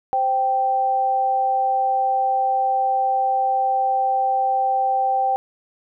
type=tone pair together; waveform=sine; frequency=522.1 / 781 Hz; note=C5 / G5; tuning=-4 / -7 cents; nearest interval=perfect fifth; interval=697 cents; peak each=-27 / -17 dBFS; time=0.13-5.36 s; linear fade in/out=0 ms; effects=none